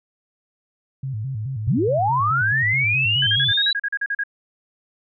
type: tone with vibrato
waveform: sine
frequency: 120 Hz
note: B2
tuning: 49 cents flat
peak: -24 dBFS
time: 1.03-3.52 s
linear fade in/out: 5 ms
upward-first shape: square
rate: 4.7 Hz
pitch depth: 190 cents each way
type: linear sweep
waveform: sine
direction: up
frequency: 76.5 to 3971 Hz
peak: -17 dBFS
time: 1.67-3.73 s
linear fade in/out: 5 ms
type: tone bursts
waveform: sine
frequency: 1639 Hz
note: G#6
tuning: 23 cents flat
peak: -20 dBFS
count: 12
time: 3.22-4.237 s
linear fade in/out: 5 ms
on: 49 ms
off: 39 ms
effects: none